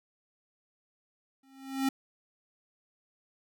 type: tone with exponential growth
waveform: square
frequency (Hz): 268.5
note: C4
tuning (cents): +45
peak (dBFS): -24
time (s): 1.43-1.89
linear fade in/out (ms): 5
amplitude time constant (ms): 100
effects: none